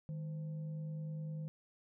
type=tone with frequency modulation; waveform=sine; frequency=155.56 Hz; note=D#3; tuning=in tune; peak=-39 dBFS; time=0.09-1.48 s; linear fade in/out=0 ms; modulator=361 Hz; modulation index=0.27; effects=none